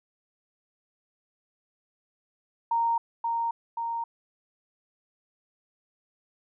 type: tone with echo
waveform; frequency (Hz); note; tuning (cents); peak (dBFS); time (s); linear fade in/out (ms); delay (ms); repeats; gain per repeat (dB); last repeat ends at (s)
sine; 927; A#5; -10; -22; 2.71-2.98; 5; 530; 2; -3; 4.04
effects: none